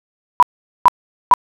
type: tone bursts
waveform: sine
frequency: 987.8 Hz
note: B5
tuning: in tune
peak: -3 dBFS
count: 3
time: 0.4-1.338 s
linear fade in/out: 0 ms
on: 26 ms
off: 430 ms
effects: none